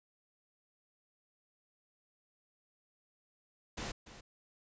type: noise with echo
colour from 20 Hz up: pink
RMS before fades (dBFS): -40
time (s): 3.77-3.92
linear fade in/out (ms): 10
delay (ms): 290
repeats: 1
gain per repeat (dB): -13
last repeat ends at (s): 4.21
effects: resampled to 16000 Hz